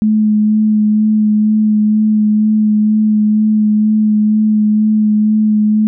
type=tone with vibrato; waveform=sine; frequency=213.6 Hz; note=G#3; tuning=49 cents sharp; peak=-8 dBFS; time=0.02-5.87 s; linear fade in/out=0 ms; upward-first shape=sine; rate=2.1 Hz; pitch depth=15 cents each way; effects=none